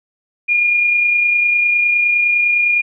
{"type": "tone with amplitude modulation", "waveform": "sine", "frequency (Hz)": 2423, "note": "D#7", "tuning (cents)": -47, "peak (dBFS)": -10, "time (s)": [0.48, 2.82], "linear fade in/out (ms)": 20, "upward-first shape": "sine", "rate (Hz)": 29.8, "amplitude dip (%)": 30, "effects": []}